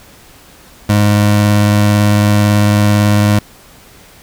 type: tone with vibrato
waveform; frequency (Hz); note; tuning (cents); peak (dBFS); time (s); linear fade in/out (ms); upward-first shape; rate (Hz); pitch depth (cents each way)
25% pulse; 103.83; G#2; 0; -4; 0.89-3.39; 5; sine; 18; 11
effects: pink hiss -41 dBFS RMS until 4.22 s